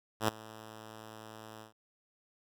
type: tone with ADSR envelope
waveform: 5% pulse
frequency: 109.7 Hz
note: A2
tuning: 5 cents flat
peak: -14 dBFS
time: 0.2-1.73 s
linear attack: 83 ms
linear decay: 10 ms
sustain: -22 dB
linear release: 120 ms
effects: none